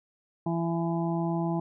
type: harmonic tone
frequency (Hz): 167.6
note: E3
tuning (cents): +29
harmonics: 1 / 2 / 4 / 5 / 6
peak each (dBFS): -28 / -31 / -36 / -36 / -41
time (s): 0.46-1.6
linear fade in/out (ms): 5
effects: none